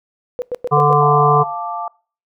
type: tone bursts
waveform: sine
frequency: 493.9 Hz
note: B4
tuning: in tune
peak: -18 dBFS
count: 5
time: 0.39-0.928 s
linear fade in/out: 0 ms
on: 30 ms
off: 97 ms
type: harmonic tone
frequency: 146.8 Hz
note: D3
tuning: in tune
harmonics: 1 / 3 / 5 / 7 / 8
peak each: -16 / -16 / -16 / -16 / -16 dBFS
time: 0.71-1.44 s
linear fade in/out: 20 ms
type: chord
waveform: sine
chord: D minor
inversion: first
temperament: equal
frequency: 698.5 / 880 / 1174.7 Hz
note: F5 / A5 / D6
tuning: 0 / 0 / 0 cents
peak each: -26 dBFS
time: 1.01-1.88 s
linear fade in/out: 2 ms
effects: noise-tail reverb RT60 0.4 s tail -24 dB re dry